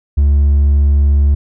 sine tone with hard clipping, 71.5 Hz, D2, 46 cents flat, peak -8 dBFS, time 0.17-1.35 s, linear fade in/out 10 ms, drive 2 dB, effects none

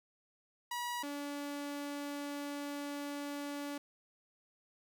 sawtooth tone pair in turn, 966 / 287.2 Hz, B5 / D4, -39 / -39 cents, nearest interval octave + major sixth, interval 2100 cents, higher first, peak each -33 / -35 dBFS, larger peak first, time 0.71-1.03 / 1.03-3.78 s, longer second, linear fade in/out 5 ms, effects none

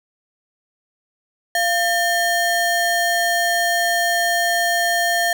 square ring-modulated tone, 1244.5 Hz, D#6, in tune, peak -14 dBFS, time 1.55-5.33 s, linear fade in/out 2 ms, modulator 554 Hz, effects none

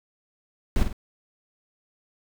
brown noise with echo, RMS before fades -20 dBFS, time 0.76-0.83 s, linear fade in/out 0 ms, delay 49 ms, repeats 2, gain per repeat -7 dB, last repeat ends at 0.928 s, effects none

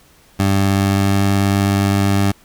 20% pulse tone with pitch glide, 98 to 99.14 Hz, G2 to G2, 0 to +20 cents, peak -8 dBFS, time 0.39-2.32 s, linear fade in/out 10 ms, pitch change +20 cents, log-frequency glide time 0.59-1.5 s, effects pink hiss -50 dBFS RMS until 2.44 s

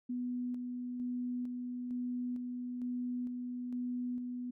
sine tone with tremolo, 246.9 Hz, B3, in tune, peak -34 dBFS, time 0.09-4.51 s, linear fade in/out 10 ms, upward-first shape square, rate 1.1 Hz, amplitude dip 30%, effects none

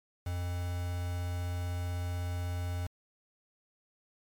triangle tone with quantisation, 88.4 Hz, F2, 22 cents sharp, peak -30 dBFS, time 0.26-2.87 s, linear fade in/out 5 ms, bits 7, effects MP3 96 kbps

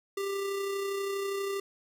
square tone with amplitude modulation, 395.4 Hz, G4, 15 cents sharp, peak -30 dBFS, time 0.17-1.6 s, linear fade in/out 5 ms, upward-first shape sine, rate 32.4 Hz, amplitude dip 30%, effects none

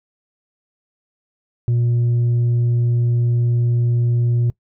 sine tone with tanh clipping, 119.5 Hz, A#2, 43 cents sharp, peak -15 dBFS, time 1.68-4.5 s, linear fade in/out 0 ms, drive 3 dB, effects noise-tail reverb RT60 0.1 s tail -22 dB re dry

